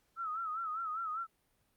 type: tone with vibrato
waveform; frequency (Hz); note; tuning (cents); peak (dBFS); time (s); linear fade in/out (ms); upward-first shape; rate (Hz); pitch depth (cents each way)
sine; 1300; E6; -24; -35; 0.16-1.27; 50; sine; 5; 92
effects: pink hiss -75 dBFS RMS until 1.76 s + Opus 48 kbps